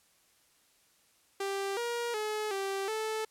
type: tone with pitch steps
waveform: sawtooth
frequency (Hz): 393.6 / 474.2 / 426.9 / 390.7 / 437.2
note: G4 / A#4 / G#4 / G4 / A4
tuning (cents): +7 / +30 / +48 / -6 / -11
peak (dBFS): -28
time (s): 1.4-3.25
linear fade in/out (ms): 5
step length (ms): 370
effects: white hiss -67 dBFS RMS until 3.3 s + low-pass 12000 Hz 12 dB/octave